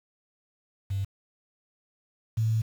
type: tone pair in turn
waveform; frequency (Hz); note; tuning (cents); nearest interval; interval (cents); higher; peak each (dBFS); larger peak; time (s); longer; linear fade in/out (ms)
sine; 98 / 111.31; G2 / A2; 0 / +20; major second; 220; second; -26 / -22; second; 0.9-1.05 / 2.37-2.62; second; 10
effects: 8-bit